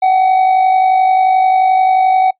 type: tone with amplitude modulation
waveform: triangle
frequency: 753 Hz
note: F#5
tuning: 30 cents sharp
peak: -4 dBFS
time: 0.02-2.31 s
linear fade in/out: 10 ms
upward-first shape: sine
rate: 51.4 Hz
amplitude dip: 45%
effects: noise-tail reverb RT60 0.1 s tail -22 dB re dry + resampled to 8000 Hz